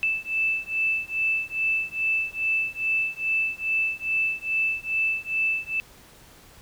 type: beating tone pair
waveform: sine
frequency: 2637 / 2639.4 Hz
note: E7 / E7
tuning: 0 / +2 cents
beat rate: 2.4 Hz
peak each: -26 dBFS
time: 0.03-5.8 s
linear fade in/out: 0 ms
effects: pink hiss -51 dBFS RMS until 6.61 s